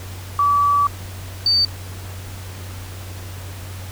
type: tone pair in turn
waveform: sine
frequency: 1150 / 4590 Hz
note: D6 / D8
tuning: -37 / -40 cents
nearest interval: 2 octaves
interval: 2397 cents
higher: second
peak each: -13 dBFS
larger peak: neither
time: 0.39-0.87 / 1.46-1.65 s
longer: first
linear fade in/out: 2 ms
effects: added 93 Hz sine -31 dBFS peak until 3.91 s + pink hiss -38 dBFS RMS until 3.91 s